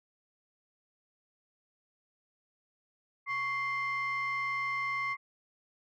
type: tone pair together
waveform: sine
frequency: 1111 / 2093 Hz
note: C#6 / C7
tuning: +4 / 0 cents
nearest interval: major seventh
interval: 1096 cents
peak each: -32 / -31 dBFS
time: 3.26-5.17 s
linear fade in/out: 50 ms
effects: tanh soft clip ceiling -27 dBFS